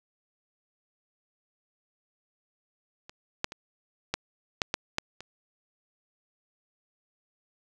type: clicks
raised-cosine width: 0.2 ms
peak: -27 / -9 / -22 / -10 / -7 / -9 / -9 / -24 dBFS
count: 8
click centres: 3.095 / 3.444 / 3.521 / 4.14 / 4.618 / 4.741 / 4.984 / 5.206 s
effects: none